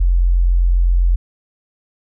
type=tone; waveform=sine; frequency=43.88 Hz; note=F1; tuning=9 cents sharp; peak=-10 dBFS; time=0-1.16 s; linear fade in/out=10 ms; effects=none